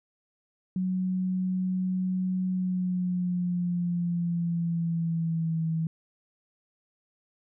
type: tone with pitch glide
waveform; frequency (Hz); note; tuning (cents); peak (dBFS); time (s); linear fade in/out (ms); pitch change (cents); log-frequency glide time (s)
sine; 185 to 161.98; F#3 to E3; 0 to -30; -25; 0.76-5.87; 2; -230; 2.49-5.64
effects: none